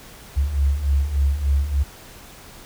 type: beating tone pair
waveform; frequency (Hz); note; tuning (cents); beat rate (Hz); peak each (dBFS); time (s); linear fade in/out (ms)
sine; 67.6 / 71; C#2 / C#2; -43 / +42; 3.4; -23 / -18; 0.36-1.84; 20
effects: pink hiss -43 dBFS RMS until 2.65 s